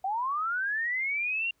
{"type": "linear sweep", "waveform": "sine", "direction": "up", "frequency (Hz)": [740, 2794], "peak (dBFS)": -27, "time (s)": [0.04, 1.51], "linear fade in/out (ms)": 5, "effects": ["pink hiss -72 dBFS RMS until 1.6 s"]}